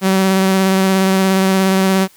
sawtooth tone with vibrato, 190.7 Hz, G3, 47 cents flat, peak -7 dBFS, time 0.01-2.08 s, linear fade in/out 50 ms, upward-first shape square, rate 17 Hz, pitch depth 12 cents each way, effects white hiss -48 dBFS RMS until 2.16 s

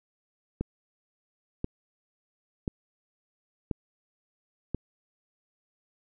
click train, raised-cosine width 3 ms, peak -16 dBFS, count 5, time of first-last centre 0.61-4.747 s, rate 0.967 Hz, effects none

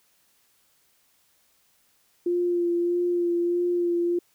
sine tone with vibrato, 348.4 Hz, F4, 4 cents flat, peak -21 dBFS, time 2.26-4.19 s, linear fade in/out 5 ms, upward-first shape sine, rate 1.6 Hz, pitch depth 19 cents each way, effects white hiss -65 dBFS RMS until 4.34 s

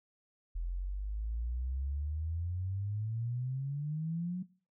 sine exponential sweep, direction up, 41.45 to 185 Hz, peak -33 dBFS, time 0.55-4.43 s, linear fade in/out 10 ms, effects noise-tail reverb RT60 0.4 s tail -20 dB re dry

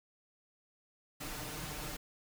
pink noise with comb filter, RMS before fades -42 dBFS, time 1.2-1.97 s, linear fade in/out 10 ms, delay 6.6 ms, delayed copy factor +0.8, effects none

